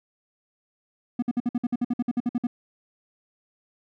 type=tone bursts; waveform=triangle; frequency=242 Hz; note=B3; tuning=35 cents flat; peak=-19 dBFS; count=15; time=1.19-2.47 s; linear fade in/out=5 ms; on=34 ms; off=55 ms; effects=none